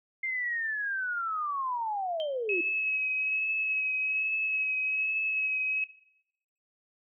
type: linear sweep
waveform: sine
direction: down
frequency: 2111 to 329.6 Hz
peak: -29 dBFS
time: 0.23-2.61 s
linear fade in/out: 5 ms
type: tone with exponential decay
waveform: sine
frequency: 3136 Hz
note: G7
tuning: in tune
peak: -33 dBFS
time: 2.2-2.38 s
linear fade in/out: 0 ms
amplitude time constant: 38 ms
type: tone with vibrato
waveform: sine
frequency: 2566 Hz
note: E7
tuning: 47 cents flat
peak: -27 dBFS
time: 2.49-5.84 s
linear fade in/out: 2 ms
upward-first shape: triangle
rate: 1.2 Hz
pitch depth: 24 cents each way
effects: noise-tail reverb RT60 0.8 s tail -18 dB re dry